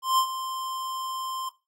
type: tone with ADSR envelope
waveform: square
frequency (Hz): 1046.5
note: C6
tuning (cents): 0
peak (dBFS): -19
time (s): 0.02-1.49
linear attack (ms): 160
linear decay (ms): 79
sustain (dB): -12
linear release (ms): 4
effects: noise-tail reverb RT60 0.3 s tail -20 dB re dry + AAC 48 kbps